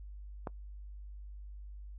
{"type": "click", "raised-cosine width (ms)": 1, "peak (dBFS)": -23, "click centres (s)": 0.472, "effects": ["noise-tail reverb RT60 0.1 s tail -23 dB re dry", "added 50 Hz sine -44 dBFS peak until 1.98 s"]}